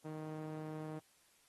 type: tone with band-pass filter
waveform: sawtooth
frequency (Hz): 155.4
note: D#3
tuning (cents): -2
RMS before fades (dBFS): -45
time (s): 0.04-1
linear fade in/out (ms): 20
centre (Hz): 390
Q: 0.81
effects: white hiss -70 dBFS RMS until 1.48 s + AAC 32 kbps